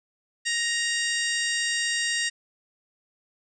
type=harmonic tone with a mistuned harmonic; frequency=936 Hz; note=A#5; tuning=7 cents sharp; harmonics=2 / 3 / 4 / 5 / 6 / 7 / 8 / 9; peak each=-27 / -32 / -34 / -34 / -34 / -38 / -36 / -35 dBFS; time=0.45-2.3 s; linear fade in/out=20 ms; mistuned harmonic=7; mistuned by=+68 cents; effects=none